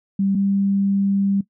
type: tone pair in turn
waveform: sine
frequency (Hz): 196 / 197.59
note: G3 / G3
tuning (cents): 0 / +14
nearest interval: unison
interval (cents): 14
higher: second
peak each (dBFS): -16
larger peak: neither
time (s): 0.19-0.35 / 0.35-1.41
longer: second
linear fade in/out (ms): 5
effects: noise-tail reverb RT60 0.1 s tail -17 dB re dry